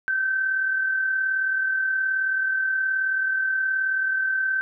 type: tone pair together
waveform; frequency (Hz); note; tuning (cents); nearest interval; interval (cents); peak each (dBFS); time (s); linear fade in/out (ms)
sine; 1508.2 / 1547; F#6 / G6; +33 / -23; unison; 44; -33 / -21; 0.08-4.61; 0
effects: none